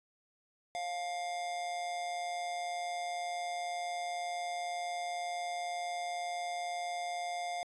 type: tone with amplitude modulation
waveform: square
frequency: 704 Hz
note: F5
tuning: 14 cents sharp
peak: -34 dBFS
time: 0.75-7.63 s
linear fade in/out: 0 ms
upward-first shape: sine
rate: 162 Hz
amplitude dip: 45%
effects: resampled to 22050 Hz